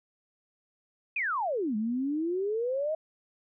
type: exponential two-way sweep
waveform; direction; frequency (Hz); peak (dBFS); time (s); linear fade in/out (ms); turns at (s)
sine; down then up; 2584 to 207.7 to 644; -27; 1.16-2.95; 5; 1.76
effects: none